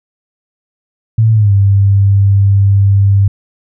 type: tone with pitch glide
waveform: sine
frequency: 111.3 to 99.16 Hz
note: A2 to G2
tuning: +20 to +20 cents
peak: -5 dBFS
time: 1.18-3.28 s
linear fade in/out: 5 ms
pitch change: -200 cents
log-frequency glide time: 1.33-1.52 s
effects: none